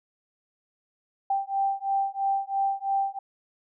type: beating tone pair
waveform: sine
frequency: 784 / 787 Hz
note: G5 / G5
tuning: 0 / +7 cents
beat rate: 3 Hz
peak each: -27 dBFS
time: 1.3-3.19 s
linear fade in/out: 5 ms
effects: none